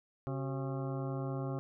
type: harmonic tone with a mistuned harmonic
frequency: 135.5 Hz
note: C#3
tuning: 39 cents flat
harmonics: 1 / 2 / 3 / 4 / 5 / 6 / 8 / 9 / 10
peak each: -36 / -42 / -43 / -45 / -48 / -50 / -51 / -53 / -56 dBFS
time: 0.27-1.59 s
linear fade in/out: 0 ms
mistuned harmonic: 3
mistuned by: -110 cents
effects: none